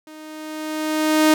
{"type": "tone with level ramp", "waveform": "sawtooth", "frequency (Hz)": 310, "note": "D#4", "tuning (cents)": -6, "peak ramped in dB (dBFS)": [-35, -7], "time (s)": [0.07, 1.34], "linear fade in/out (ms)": 2, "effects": []}